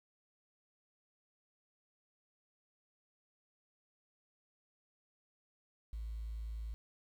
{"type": "tone", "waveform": "sine", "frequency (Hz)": 55, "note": "A1", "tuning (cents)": 0, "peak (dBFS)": -38, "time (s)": [5.93, 6.74], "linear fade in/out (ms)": 0, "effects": ["tanh soft clip ceiling -36 dBFS", "11-bit"]}